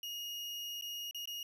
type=tone with dropouts; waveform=35% pulse; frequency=2868 Hz; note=F7; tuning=45 cents sharp; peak=-38 dBFS; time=0.03-1.43 s; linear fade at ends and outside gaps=2 ms; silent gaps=0.812-0.822 / 1.111-1.146 / 1.256-1.274 s; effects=none